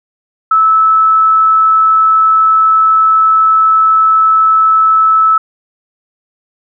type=tone; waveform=sine; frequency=1306 Hz; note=E6; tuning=17 cents flat; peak=-5 dBFS; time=0.51-5.38 s; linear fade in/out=5 ms; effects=none

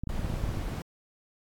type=clicks; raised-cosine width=5 ms; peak=-21 dBFS; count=9; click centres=0.036 / 0.073 / 0.193 / 0.246 / 0.301 / 0.34 / 0.439 / 0.491 / 0.572 s
type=noise; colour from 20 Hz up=brown; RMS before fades=-33 dBFS; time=0.09-0.82 s; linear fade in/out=2 ms
effects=AAC 64 kbps

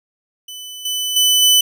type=tone with level steps; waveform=sawtooth; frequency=3000 Hz; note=F#7; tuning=23 cents sharp; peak=-27 / -16 / -8 / -6 dBFS; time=0.48-1.61 s; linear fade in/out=5 ms; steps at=0.85 / 1.16 / 1.42 s; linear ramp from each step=5 ms; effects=none

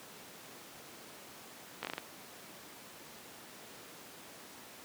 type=slowing click train; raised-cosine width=0.3 ms; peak=-20 dBFS; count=6; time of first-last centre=1.83-1.981 s; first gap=18 ms; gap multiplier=1.26; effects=pink hiss -51 dBFS RMS until 4.84 s + high-pass 200 Hz 12 dB/octave

